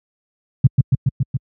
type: tone with echo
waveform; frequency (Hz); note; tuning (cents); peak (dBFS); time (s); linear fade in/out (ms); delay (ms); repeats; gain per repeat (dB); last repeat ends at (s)
sine; 130.81; C3; 0; -5; 0.64-0.67; 5; 140; 5; -2; 1.37
effects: high-pass 60 Hz 12 dB/octave